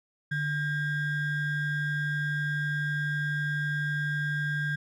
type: ring-modulated tone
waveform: triangle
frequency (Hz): 876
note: A5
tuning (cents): -8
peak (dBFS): -22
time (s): 0.31-4.76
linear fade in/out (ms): 10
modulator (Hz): 728
effects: none